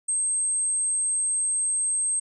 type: tone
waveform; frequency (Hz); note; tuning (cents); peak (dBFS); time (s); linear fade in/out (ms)
sine; 8372; C9; 0; -22; 0.08-2.2; 10
effects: none